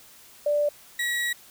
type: tone pair in turn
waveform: sine / 35% pulse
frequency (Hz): 587.3 / 1917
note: D5 / A#6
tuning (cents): 0 / +48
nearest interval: octave + minor sixth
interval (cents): 2048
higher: second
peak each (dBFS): -20 / -23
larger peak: first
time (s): 0.46-0.69 / 0.99-1.33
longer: second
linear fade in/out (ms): 5
effects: white hiss -51 dBFS RMS until 1.5 s